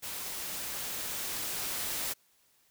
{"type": "noise with level ramp", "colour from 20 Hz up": "white", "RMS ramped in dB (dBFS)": [-39, -34], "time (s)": [0.02, 2.14], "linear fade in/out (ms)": 20, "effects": ["white hiss -68 dBFS RMS until 2.7 s"]}